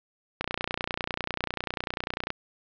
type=click train; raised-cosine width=0.3 ms; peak=-12 dBFS; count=58; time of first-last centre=0.41-2.304 s; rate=30.1 Hz; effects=low-pass 5000 Hz 12 dB/octave